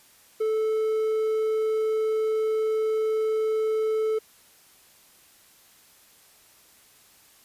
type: tone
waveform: triangle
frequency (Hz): 437.1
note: A4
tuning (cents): -11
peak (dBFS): -20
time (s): 0.4-4.19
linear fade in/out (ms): 10
effects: white hiss -56 dBFS RMS until 7.44 s + resampled to 32000 Hz